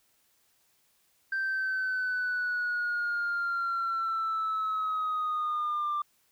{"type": "linear sweep", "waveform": "sine", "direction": "down", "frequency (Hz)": [1568, 1181], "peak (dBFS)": -26, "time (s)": [1.32, 6.02], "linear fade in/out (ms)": 5, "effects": ["tanh soft clip ceiling -25 dBFS", "white hiss -69 dBFS RMS until 6.31 s"]}